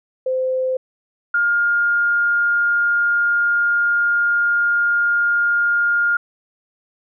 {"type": "tone pair in turn", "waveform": "sine", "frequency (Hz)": [517, 1413.3], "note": ["C5", "F6"], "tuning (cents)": [-21, 20], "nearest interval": "octave + perfect fourth", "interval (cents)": 1741, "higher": "second", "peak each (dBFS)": [-17, -14], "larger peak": "second", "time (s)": [[0.26, 0.77], [1.34, 6.17]], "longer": "second", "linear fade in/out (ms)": 5, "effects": []}